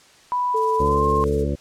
sine tone with pitch glide, 987.8 to 1064.8 Hz, B5 to C6, 0 to +30 cents, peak -19 dBFS, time 0.32-1.24 s, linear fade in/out 0 ms, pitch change +130 cents, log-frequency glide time 0.77-1.06 s
sine tone, 440 Hz, A4, in tune, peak -21 dBFS, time 0.54-1.45 s, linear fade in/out 10 ms
violet noise with tremolo, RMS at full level -36 dBFS, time 0.56-1.43 s, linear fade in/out 5 ms, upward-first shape sine, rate 17 Hz, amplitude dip 55%
harmonic tone, 71.1 Hz, C#2, 45 cents sharp, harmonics 1 / 2 / 3 / 4 / 5 / 7 / 8, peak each -24 / -27 / -29 / -30 / -31 / -32 / -33 dBFS, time 0.79-1.56 s, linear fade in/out 20 ms
effects white hiss -51 dBFS RMS until 1.6 s + low-pass 7000 Hz 12 dB/octave

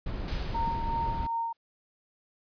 brown noise, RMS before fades -33 dBFS, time 0.06-1.27 s, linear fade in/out 5 ms
white noise with exponential decay, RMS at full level -37 dBFS, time 0.28-1.57 s, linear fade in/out 1 ms, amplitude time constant 280 ms
sine tone with tremolo, 921 Hz, A#5, 21 cents flat, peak -27 dBFS, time 0.54-1.53 s, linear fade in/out 10 ms, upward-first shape sine, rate 2.7 Hz, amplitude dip 50%
effects resampled to 11025 Hz

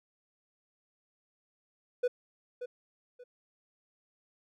triangle tone with echo, 493.9 Hz, B4, in tune, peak -23 dBFS, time 2.03-2.08 s, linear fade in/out 10 ms, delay 580 ms, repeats 2, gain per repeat -11 dB, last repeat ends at 3.24 s, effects none

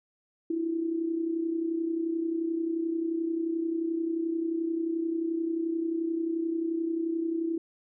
sine tone with amplitude modulation, 330 Hz, E4, 2 cents sharp, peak -24 dBFS, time 0.5-7.58 s, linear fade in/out 5 ms, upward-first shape sine, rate 31.4 Hz, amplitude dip 60%, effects none

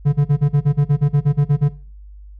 triangle tone bursts, 144.2 Hz, D3, 31 cents flat, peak -8 dBFS, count 14, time 0.05-1.691 s, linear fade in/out 20 ms, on 81 ms, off 39 ms, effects noise-tail reverb RT60 0.4 s tail -17 dB re dry + added 50 Hz sine -36 dBFS peak until 2.39 s

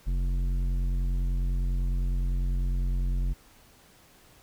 triangle tone with tanh clipping, 44.95 Hz, F#1, 49 cents flat, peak -26 dBFS, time 0.06-3.34 s, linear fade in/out 20 ms, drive 15 dB, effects pink hiss -57 dBFS RMS until 4.42 s

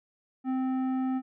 sine tone with tanh clipping, 260.1 Hz, C4, 10 cents flat, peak -28 dBFS, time 0.44-1.22 s, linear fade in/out 50 ms, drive 11 dB, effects none

